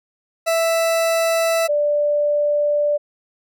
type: tone pair in turn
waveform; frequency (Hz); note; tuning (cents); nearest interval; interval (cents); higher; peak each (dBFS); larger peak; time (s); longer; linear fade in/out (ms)
40% pulse / sine; 660 / 588; E5 / D5; +2 / +2; major second; 200; first; -15; neither; 0.46-1.68 / 1.68-2.98; second; 20
effects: none